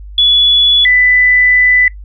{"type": "tone pair in turn", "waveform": "sine", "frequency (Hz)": [3416, 1992.7], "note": ["G#7", "B6"], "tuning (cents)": [48, 15], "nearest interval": "major sixth", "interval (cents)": 933, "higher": "first", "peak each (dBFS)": -6, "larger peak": "neither", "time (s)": [[0.18, 0.85], [0.85, 1.88]], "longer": "second", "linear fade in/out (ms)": 2, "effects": ["noise-tail reverb RT60 0.1 s tail -19 dB re dry", "added 50 Hz sine -27 dBFS peak until 2.04 s"]}